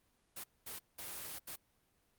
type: noise bursts at uneven times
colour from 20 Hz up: white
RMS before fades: -45 dBFS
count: 4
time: 0.36-0.44 / 0.66-0.79 / 0.98-1.39 / 1.47-1.56 s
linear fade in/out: 10 ms
effects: pink hiss -75 dBFS RMS until 2.18 s + Opus 32 kbps